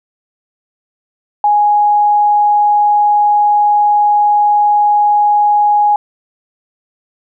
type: tone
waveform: sine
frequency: 830.6 Hz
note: G#5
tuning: in tune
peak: -7 dBFS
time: 1.44-5.96 s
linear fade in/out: 2 ms
effects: none